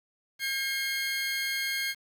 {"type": "tone pair together", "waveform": "25% pulse", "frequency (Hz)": [1610.4, 2151], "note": ["G6", "C7"], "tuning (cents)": [46, 47], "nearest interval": "perfect fourth", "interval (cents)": 501, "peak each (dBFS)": [-29, -27], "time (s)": [0.39, 1.95], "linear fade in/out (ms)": 50, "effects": ["9-bit"]}